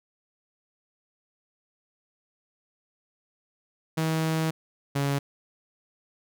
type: tone pair in turn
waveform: sawtooth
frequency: 160 / 140.43 Hz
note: D#3 / C#3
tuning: +49 / +23 cents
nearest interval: major second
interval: 226 cents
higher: first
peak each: -20 dBFS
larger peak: neither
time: 3.97-4.51 / 4.95-5.19 s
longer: first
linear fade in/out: 10 ms
effects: none

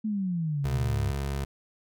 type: exponential sweep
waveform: sine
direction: down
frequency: 221.5 to 94.9 Hz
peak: -26 dBFS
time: 0.04-1.11 s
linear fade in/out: 10 ms
type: tone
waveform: 25% pulse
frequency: 69.3 Hz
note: C#2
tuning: in tune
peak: -25 dBFS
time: 0.64-1.45 s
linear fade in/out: 10 ms
effects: none

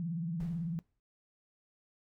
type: tone with vibrato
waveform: sine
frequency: 167.6 Hz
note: E3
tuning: 29 cents sharp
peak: -33 dBFS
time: 0-0.79 s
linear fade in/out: 0 ms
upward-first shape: sine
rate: 18 Hz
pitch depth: 120 cents each way
type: noise with exponential decay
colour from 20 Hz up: brown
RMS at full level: -44 dBFS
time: 0.4-1 s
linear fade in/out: 2 ms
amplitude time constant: 130 ms
effects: noise-tail reverb RT60 0.1 s tail -18 dB re dry

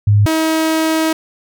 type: tone pair in turn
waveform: sine / sawtooth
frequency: 103.4 / 319.1 Hz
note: G#2 / D#4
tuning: -7 / +44 cents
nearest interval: octave + minor sixth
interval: 1951 cents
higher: second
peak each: -7 / -9 dBFS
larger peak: first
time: 0.07-0.26 / 0.26-1.13 s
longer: second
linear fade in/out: 5 ms
effects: none

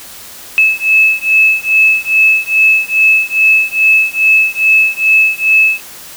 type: beating tone pair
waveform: sine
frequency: 2600 / 2602.4 Hz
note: E7 / E7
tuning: -24 / -23 cents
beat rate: 2.4 Hz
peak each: -10 dBFS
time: 0.58-5.8 s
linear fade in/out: 0 ms
effects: white hiss -32 dBFS RMS until 6.16 s

